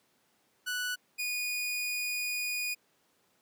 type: tone pair in turn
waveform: sawtooth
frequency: 1480 / 2460 Hz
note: F#6 / D#7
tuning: 0 / -20 cents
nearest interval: major sixth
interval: 880 cents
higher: second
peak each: -28 dBFS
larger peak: neither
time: 0.66-0.96 / 1.18-2.75 s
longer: second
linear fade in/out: 20 ms
effects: pink hiss -70 dBFS RMS until 3.41 s + high-pass 200 Hz 12 dB/octave